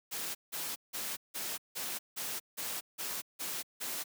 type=noise bursts; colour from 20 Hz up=white; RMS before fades=-38 dBFS; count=10; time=0.11-4.04 s; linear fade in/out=20 ms; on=240 ms; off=170 ms; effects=high-pass 150 Hz 12 dB/octave